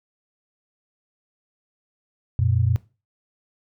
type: tone pair together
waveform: sine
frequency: 92.11 / 120 Hz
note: F#2 / B2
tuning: -7 / -49 cents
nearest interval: perfect fourth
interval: 458 cents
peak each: -20 dBFS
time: 2.39-2.76 s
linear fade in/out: 0 ms
effects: noise-tail reverb RT60 0.3 s tail -18 dB re dry